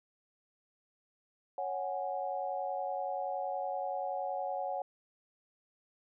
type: chord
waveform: sine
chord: C# suspended fourth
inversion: none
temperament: equal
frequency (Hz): 554.4 / 740 / 830.6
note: C#5 / F#5 / G#5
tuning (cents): 0 / 0 / 0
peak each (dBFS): -38 / -36 / -40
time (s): 1.58-4.82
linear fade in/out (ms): 2
effects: none